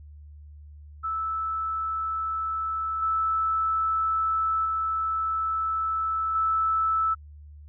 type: tone with level steps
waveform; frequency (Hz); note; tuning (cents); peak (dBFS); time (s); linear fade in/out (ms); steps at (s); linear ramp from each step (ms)
sine; 1313; E6; -7; -26 / -22 / -24 / -21; 1.03-7.15; 20; 3.02 / 4.65 / 6.35; 5
effects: added 74 Hz sine -43 dBFS peak until 7.68 s